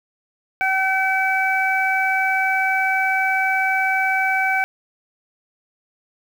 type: harmonic tone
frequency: 764 Hz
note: G5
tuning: 45 cents flat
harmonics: 1 / 2 / 3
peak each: -21 / -21 / -21 dBFS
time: 0.61-4.64 s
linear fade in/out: 0 ms
effects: 7-bit